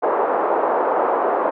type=band-pass noise; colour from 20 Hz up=pink; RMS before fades=-19 dBFS; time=0.02-1.51 s; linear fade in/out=20 ms; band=420 to 1100 Hz; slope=24 dB/octave; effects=none